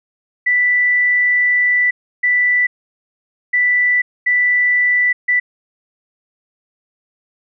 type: tone bursts at uneven times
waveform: sine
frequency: 1975.5 Hz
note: B6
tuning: in tune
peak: -11 dBFS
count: 5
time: 0.46-1.91 / 2.23-2.67 / 3.53-4.02 / 4.26-5.13 / 5.28-5.4 s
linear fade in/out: 10 ms
effects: none